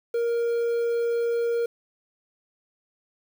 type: tone with quantisation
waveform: triangle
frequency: 469.2 Hz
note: A#4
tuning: 11 cents sharp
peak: -20 dBFS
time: 0.14-1.66 s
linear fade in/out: 5 ms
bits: 8
effects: none